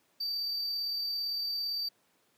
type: tone with amplitude modulation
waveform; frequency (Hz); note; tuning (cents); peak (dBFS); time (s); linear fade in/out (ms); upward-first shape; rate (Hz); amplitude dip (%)
triangle; 4635; D8; -24; -29; 0.2-1.89; 10; sine; 37.7; 25
effects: pink hiss -70 dBFS RMS until 2.37 s + high-pass 200 Hz 12 dB/octave